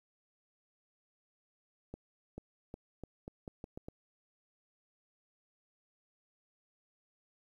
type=accelerating click train; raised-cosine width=2 ms; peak=-30 dBFS; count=9; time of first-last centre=1.94-3.885 s; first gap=440 ms; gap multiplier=0.82; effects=11-bit